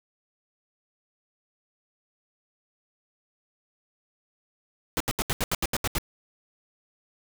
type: noise bursts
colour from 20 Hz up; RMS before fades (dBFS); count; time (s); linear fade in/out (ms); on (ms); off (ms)
pink; -26; 10; 4.97-5.984; 0; 33; 76
effects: none